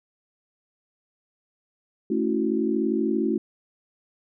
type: chord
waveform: sine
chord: F# minor seventh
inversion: first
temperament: equal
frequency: 220 / 277.2 / 329.6 / 370 Hz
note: A3 / C#4 / E4 / F#4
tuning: 0 / 0 / 0 / 0 cents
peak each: -26 / -28 / -26 / -27 dBFS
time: 2.1-3.38 s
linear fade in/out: 5 ms
effects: none